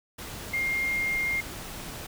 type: tone in noise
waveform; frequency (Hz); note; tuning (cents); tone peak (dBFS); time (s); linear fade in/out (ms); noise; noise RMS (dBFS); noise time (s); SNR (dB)
sine; 2121; C7; +23; -25; 0.53-1.41; 10; pink; -39; 0.18-2.07; +11
effects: none